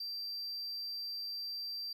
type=tone; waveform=triangle; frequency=4699 Hz; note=D8; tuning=in tune; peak=-37 dBFS; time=0-1.93 s; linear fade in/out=5 ms; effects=none